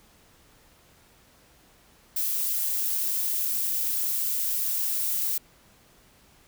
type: noise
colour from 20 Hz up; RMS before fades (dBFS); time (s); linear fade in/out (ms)
violet; -27; 2.16-5.38; 5
effects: pink hiss -58 dBFS RMS until 6.47 s